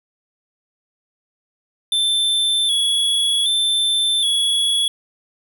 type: tone with vibrato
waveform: square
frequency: 3455 Hz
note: A7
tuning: 32 cents flat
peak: -16 dBFS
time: 1.92-4.88 s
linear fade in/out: 2 ms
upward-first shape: square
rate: 0.65 Hz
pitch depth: 45 cents each way
effects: none